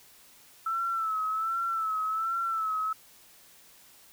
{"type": "tone with vibrato", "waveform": "sine", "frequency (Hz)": 1318.5, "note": "E6", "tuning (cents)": 0, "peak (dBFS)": -27, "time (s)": [0.66, 2.93], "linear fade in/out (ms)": 5, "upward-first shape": "sine", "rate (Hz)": 1.3, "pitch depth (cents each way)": 56, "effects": ["white hiss -56 dBFS RMS until 4.12 s"]}